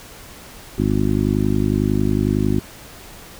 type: harmonic tone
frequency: 51 Hz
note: G#1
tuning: 31 cents flat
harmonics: 1 / 2 / 3 / 4 / 5 / 6 / 7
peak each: -25 / -22 / -25 / -22 / -22 / -24 / -25 dBFS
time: 0.78-2.6 s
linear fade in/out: 5 ms
effects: pink hiss -40 dBFS RMS until 3.39 s